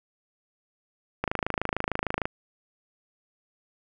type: click train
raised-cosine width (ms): 0.5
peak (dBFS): -11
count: 28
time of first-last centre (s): 1.24-2.255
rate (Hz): 26.6
effects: none